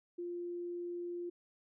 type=tone; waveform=sine; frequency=349.2 Hz; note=F4; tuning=in tune; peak=-38 dBFS; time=0.18-1.3 s; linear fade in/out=10 ms; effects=none